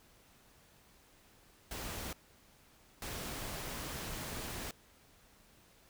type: noise bursts at uneven times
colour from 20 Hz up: pink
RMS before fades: -42 dBFS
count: 2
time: 1.71-2.13 / 3.02-4.71 s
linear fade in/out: 2 ms
effects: pink hiss -64 dBFS RMS until 5.89 s